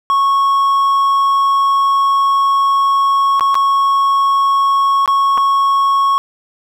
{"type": "tone with dropouts", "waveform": "triangle", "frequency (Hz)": 1102, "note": "C#6", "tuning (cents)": -11, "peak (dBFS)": -8, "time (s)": [0.1, 6.18], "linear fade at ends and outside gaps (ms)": 0, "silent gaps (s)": [[3.396, 3.408], [3.544, 3.553], [5.059, 5.077], [5.375, 5.379]], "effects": []}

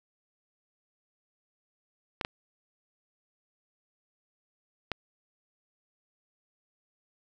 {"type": "clicks", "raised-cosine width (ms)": 0.3, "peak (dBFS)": -14, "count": 3, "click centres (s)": [2.212, 2.249, 4.917], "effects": []}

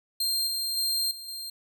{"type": "tone with level steps", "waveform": "sawtooth", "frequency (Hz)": 4186, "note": "C8", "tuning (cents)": 0, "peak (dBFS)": [-22, -25, -22, -36, -32], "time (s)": [0.2, 1.5], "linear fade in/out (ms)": 5, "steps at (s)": [0.47, 0.77, 1.11, 1.28], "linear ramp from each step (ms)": 2, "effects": []}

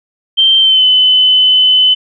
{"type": "tone with pitch glide", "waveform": "sine", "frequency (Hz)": [3136, 3026], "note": ["G7", "F#7"], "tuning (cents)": [0, 38], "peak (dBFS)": -5, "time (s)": [0.37, 1.95], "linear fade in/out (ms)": 20, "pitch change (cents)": -62, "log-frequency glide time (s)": [0.59, 0.85], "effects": []}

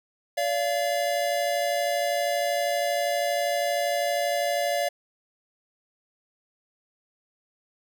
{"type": "tone pair together", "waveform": "square", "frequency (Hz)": [575, 687.6], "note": ["D5", "F5"], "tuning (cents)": [-37, -27], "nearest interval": "minor third", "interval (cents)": 310, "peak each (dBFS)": -27, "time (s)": [0.37, 4.89], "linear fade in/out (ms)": 10, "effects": []}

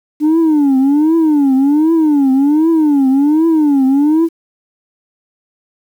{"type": "tone with vibrato", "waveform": "sine", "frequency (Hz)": 294.7, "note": "D4", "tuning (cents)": 6, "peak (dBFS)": -5, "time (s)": [0.2, 4.29], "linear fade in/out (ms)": 50, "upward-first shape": "triangle", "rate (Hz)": 1.3, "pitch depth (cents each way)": 220, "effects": ["tanh soft clip ceiling -7 dBFS", "7-bit"]}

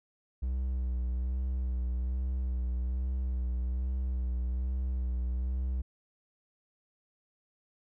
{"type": "tone with vibrato", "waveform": "triangle", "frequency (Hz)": 62.8, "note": "B1", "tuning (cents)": 30, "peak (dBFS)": -27, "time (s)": [0.42, 5.82], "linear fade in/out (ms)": 10, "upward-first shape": "sine", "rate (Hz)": 1.2, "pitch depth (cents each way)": 38, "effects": []}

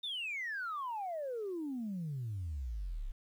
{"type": "exponential sweep", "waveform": "sine", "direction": "down", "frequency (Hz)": [3700, 30.51], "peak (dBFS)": -35, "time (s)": [0.03, 3.12], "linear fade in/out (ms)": 10, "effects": ["tanh soft clip ceiling -33 dBFS", "11-bit"]}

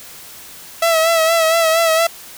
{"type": "tone with vibrato", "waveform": "sawtooth", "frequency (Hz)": 655, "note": "E5", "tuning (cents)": -11, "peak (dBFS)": -8, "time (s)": [0.82, 2.07], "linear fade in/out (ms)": 5, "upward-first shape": "sine", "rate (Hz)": 4.3, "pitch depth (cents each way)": 45, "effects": ["white hiss -37 dBFS RMS until 2.37 s"]}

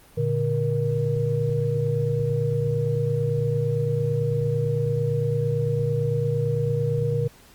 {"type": "tone cluster", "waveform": "sine", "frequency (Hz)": [116.4, 145.3, 473.1], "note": ["A#2", "D3", "A#4"], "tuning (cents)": [-2, -18, 26], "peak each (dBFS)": -25, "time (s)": [0.17, 7.28], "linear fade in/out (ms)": 10, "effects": ["pink hiss -52 dBFS RMS until 7.54 s", "Opus 32 kbps"]}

